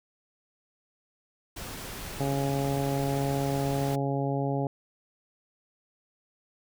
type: noise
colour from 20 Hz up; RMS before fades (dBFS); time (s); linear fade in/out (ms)
pink; -39; 1.56-3.96; 10
type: harmonic tone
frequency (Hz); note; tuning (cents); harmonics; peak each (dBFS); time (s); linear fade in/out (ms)
138.59; C#3; 0; 1 / 2 / 3 / 4 / 5 / 6; -29 / -32 / -34 / -35 / -36 / -37; 2.2-4.67; 2
effects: none